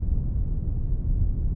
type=low-pass noise; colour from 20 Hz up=pink; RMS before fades=-24 dBFS; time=0-1.55 s; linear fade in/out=20 ms; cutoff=110 Hz; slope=12 dB/octave; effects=none